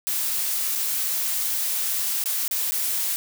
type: noise with dropouts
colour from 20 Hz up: blue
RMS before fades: -25 dBFS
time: 0.07-3.16 s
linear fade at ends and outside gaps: 0 ms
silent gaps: 0.753-0.757 / 2.239-2.258 / 2.479-2.511 / 2.71-2.72 s
effects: none